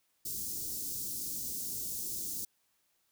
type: band-stop noise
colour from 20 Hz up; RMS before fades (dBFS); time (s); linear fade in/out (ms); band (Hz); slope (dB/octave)
white; -38; 0.25-2.45; 5; 370 to 5200; 24
effects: white hiss -75 dBFS RMS until 3.11 s